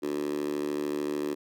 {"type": "tone with high-pass filter", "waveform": "10% pulse", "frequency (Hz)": 73.42, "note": "D2", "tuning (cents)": 0, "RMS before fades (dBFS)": -31, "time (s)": [0.02, 1.35], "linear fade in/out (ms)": 20, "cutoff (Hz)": 330, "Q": 4.9, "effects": []}